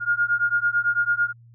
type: beating tone pair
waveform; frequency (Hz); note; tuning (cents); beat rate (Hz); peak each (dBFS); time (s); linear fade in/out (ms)
sine; 1416 / 1425; F6 / F6; +23 / +34; 9; -22 / -22; 0-1.33; 50
effects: added 117 Hz sine -47 dBFS peak until 1.54 s